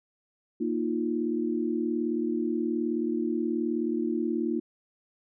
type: chord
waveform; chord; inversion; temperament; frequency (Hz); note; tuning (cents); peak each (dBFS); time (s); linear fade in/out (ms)
sine; Bb suspended fourth; none; just; 233.1 / 310.8 / 349.6; Bb3 / Eb4 / F4; 0 / -2 / +2; -30; 0.6-4.6; 10
effects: none